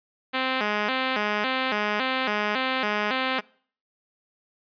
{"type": "tone with vibrato", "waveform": "5% pulse", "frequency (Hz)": 233.4, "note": "A#3", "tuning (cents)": 2, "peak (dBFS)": -12, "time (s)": [0.33, 3.41], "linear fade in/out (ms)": 20, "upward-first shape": "square", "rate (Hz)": 1.8, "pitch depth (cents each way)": 190, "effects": ["noise-tail reverb RT60 0.5 s tail -24 dB re dry", "resampled to 11025 Hz"]}